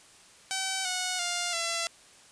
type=tone with pitch steps; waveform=5% pulse; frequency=765 / 733.4 / 703.1 / 674.1 Hz; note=G5 / F#5 / F5 / E5; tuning=-42 / -15 / +11 / +39 cents; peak=-17 dBFS; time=0.51-1.87 s; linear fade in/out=0 ms; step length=340 ms; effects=white hiss -55 dBFS RMS until 2.31 s + resampled to 22050 Hz